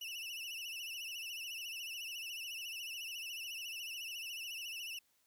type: tone with vibrato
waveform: 35% pulse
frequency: 2784 Hz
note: F7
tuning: 6 cents flat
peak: -40 dBFS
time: 0.01-4.99 s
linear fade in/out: 5 ms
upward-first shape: sine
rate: 14 Hz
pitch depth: 110 cents each way
effects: white hiss -75 dBFS RMS until 5.26 s